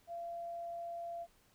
sine tone, 684 Hz, F5, 36 cents flat, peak -40 dBFS, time 0.07-1.27 s, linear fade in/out 50 ms, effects pink hiss -69 dBFS RMS until 1.54 s

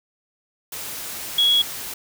sine tone in noise, 3336 Hz, G#7, 7 cents sharp, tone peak -14 dBFS, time 1.38-1.62 s, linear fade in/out 5 ms, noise white, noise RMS -32 dBFS, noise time 0.72-1.94 s, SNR +15 dB, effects none

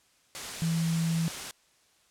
sine tone in noise, 164.81 Hz, E3, in tune, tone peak -25 dBFS, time 0.62-1.28 s, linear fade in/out 0 ms, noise white, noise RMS -37 dBFS, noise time 0.35-1.51 s, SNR +9 dB, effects white hiss -65 dBFS RMS until 2.1 s + low-pass 9000 Hz 12 dB/octave

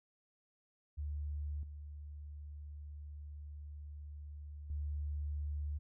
sine tone with level steps, 73.7 Hz, D2, 7 cents sharp, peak -37 / -45 / -36 dBFS, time 0.97-5.79 s, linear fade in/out 20 ms, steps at 1.63 / 4.7 s, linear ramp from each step 2 ms, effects none

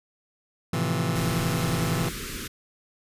sawtooth chord, F major seventh, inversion first, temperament just, 109.13 / 130.96 / 163.7 / 174.61 Hz, A2 / C3 / E3 / F3, -14 / +2 / -12 / 0 cents, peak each -26 / -25 / -23 / -27 dBFS, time 0.73-2.09 s, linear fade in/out 5 ms
pink band-stop noise, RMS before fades -34 dBFS, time 1.15-2.48 s, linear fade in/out 10 ms, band 470 to 1200 Hz, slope 48 dB/octave
effects resampled to 32000 Hz

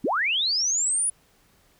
sine linear sweep, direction up, 179.8 to 9956 Hz, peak -21 dBFS, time 0.04-1.1 s, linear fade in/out 5 ms, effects pink hiss -61 dBFS RMS until 1.79 s

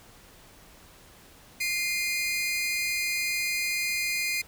sawtooth tone pair together, 2093 / 2440 Hz, C7 / D#7, 0 / -34 cents, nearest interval minor third, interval 266 cents, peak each -26 dBFS, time 1.6-4.42 s, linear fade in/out 10 ms, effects pink hiss -53 dBFS RMS until 4.47 s

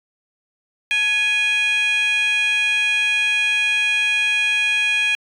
sine tone with frequency modulation, 2474 Hz, D#7, 10 cents flat, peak -13 dBFS, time 0.91-5.15 s, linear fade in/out 0 ms, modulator 798 Hz, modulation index 0.73, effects tanh soft clip ceiling -15 dBFS

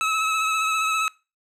25% pulse tone with vibrato, 1294 Hz, E6, 32 cents flat, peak -17 dBFS, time 0.01-1.08 s, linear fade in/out 0 ms, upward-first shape triangle, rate 15 Hz, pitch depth 29 cents each way, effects noise-tail reverb RT60 0.3 s tail -23 dB re dry + low-pass 9000 Hz 12 dB/octave

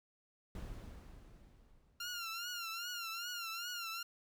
brown noise with exponential decay, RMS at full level -43 dBFS, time 0.55-2.72 s, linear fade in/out 2 ms, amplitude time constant 470 ms
15% pulse tone with vibrato, 1389 Hz, F6, 10 cents flat, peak -34 dBFS, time 2-4.03 s, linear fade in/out 5 ms, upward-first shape triangle, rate 2.5 Hz, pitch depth 97 cents each way
effects none

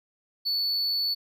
triangle tone, 4453 Hz, C#8, 7 cents sharp, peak -23 dBFS, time 0.45-1.15 s, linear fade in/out 20 ms, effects none

